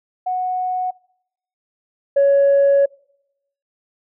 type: tone pair in turn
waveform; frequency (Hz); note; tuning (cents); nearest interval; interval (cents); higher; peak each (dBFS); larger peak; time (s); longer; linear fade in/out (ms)
sine; 736 / 558.6; F#5 / C#5; -9 / +13; perfect fourth; 478; first; -18 / -9; second; 0.26-0.91 / 2.16-2.86; second; 10
effects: noise-tail reverb RT60 0.8 s tail -26 dB re dry + tanh soft clip ceiling -8 dBFS